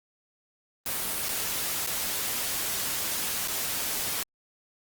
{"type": "noise with dropouts", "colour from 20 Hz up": "white", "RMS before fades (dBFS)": -30, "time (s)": [0.86, 4.23], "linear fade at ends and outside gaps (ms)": 2, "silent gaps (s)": [[1.286, 1.29], [1.864, 1.872], [3.477, 3.482]], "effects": ["Opus 32 kbps"]}